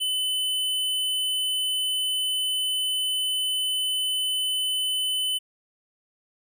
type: tone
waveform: square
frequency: 3020 Hz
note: F#7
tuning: 35 cents sharp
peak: -24 dBFS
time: 0-5.39 s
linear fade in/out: 20 ms
effects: none